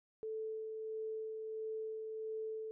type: tone with tremolo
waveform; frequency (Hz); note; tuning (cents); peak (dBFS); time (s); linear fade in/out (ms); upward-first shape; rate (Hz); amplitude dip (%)
sine; 438.9; A4; -4; -38; 0.23-2.71; 0; sine; 1.5; 30
effects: none